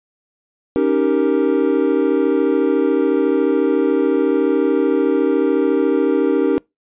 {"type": "chord", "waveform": "triangle", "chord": "Eb dominant seventh", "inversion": "third", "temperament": "equal", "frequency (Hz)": [277.2, 311.1, 392, 466.2], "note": ["Db4", "Eb4", "G4", "Bb4"], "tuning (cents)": [0, 0, 0, 0], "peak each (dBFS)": -17, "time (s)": [0.76, 6.58], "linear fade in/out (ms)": 0, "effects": ["noise-tail reverb RT60 0.2 s tail -26 dB re dry", "resampled to 8000 Hz"]}